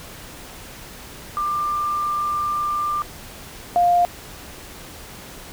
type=tone pair in turn; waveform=sine; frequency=1190 / 702.9 Hz; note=D6 / F5; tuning=+22 / +11 cents; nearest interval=major sixth; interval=911 cents; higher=first; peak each=-20 / -13 dBFS; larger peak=second; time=1.37-3.02 / 3.76-4.05 s; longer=first; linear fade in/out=0 ms; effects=pink hiss -39 dBFS RMS until 5.52 s